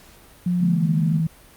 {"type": "tone with pitch glide", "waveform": "sine", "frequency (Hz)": [177.6, 160.99], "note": ["F3", "E3"], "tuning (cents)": [29, -41], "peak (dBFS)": -18, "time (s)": [0.46, 1.27], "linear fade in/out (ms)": 5, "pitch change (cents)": -170, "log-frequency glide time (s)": [0.63, 0.88]}
{"type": "chord", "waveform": "sine", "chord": "Bb dominant seventh", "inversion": "first", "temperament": "just", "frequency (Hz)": [145.68, 174.81, 209.8, 233.1], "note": ["D3", "F3", "Ab3", "Bb3"], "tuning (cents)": [-14, 2, 18, 0], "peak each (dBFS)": [-28, -30, -26, -30], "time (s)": [0.6, 1.21], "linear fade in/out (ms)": 20}
{"effects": ["pink hiss -49 dBFS RMS until 1.56 s", "Opus 48 kbps"]}